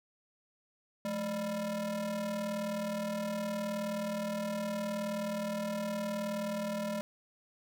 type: ring-modulated tone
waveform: square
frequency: 194.2 Hz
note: G3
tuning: 16 cents flat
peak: -31 dBFS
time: 1.05-7.01 s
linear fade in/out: 0 ms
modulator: 408 Hz
effects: none